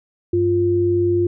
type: tone pair together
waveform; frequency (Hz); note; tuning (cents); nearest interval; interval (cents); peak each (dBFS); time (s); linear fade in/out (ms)
sine; 97.99 / 349.2; G2 / F4; 0 / 0; octave + minor seventh; 2200; -22 / -15; 0.33-1.27; 5
effects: none